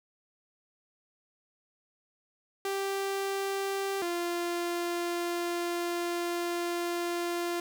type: tone pair in turn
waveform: sawtooth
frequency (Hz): 392 / 346.3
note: G4 / F4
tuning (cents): 0 / -15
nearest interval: major second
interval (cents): 215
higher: first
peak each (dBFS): -26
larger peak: neither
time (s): 2.65-4.02 / 4.02-7.6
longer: second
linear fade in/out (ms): 2
effects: none